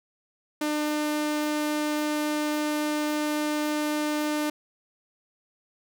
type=tone; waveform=sawtooth; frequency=300.6 Hz; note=D4; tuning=40 cents sharp; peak=-21 dBFS; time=0.61-4.5 s; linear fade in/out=5 ms; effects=none